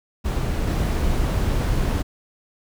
brown noise with level steps, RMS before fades -23 / -21 dBFS, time 0.24-2.03 s, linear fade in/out 20 ms, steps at 0.67 s, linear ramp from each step 5 ms, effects none

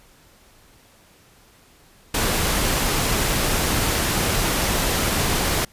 pink noise, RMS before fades -21 dBFS, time 2.14-5.65 s, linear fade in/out 5 ms, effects pink hiss -53 dBFS RMS until 5.72 s + resampled to 32000 Hz

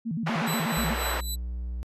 sine tone with vibrato, 191.9 Hz, G3, 37 cents flat, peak -27 dBFS, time 0.05-0.95 s, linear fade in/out 20 ms, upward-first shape square, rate 8.2 Hz, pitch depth 300 cents each way
pink band-pass noise, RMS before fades -31 dBFS, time 0.26-1.21 s, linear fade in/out 10 ms, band 600 to 2200 Hz, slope 12 dB/octave
10% pulse tone with tremolo, 3975 Hz, B7, 10 cents sharp, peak -22 dBFS, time 0.46-1.36 s, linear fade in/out 20 ms, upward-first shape sine, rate 3.7 Hz, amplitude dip 70%
triangle tone with pitch glide, 61 to 60.33 Hz, B1 to B1, -21 to -40 cents, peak -28 dBFS, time 0.77-1.83 s, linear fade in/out 0 ms, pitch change -19 cents, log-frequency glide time 1.03-1.27 s
effects resampled to 32000 Hz

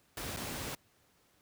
pink noise with dropouts, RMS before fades -39 dBFS, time 0.17-0.75 s, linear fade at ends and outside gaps 2 ms, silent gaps 0.364-0.37 s, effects pink hiss -69 dBFS RMS until 1.41 s + high-pass 60 Hz 12 dB/octave

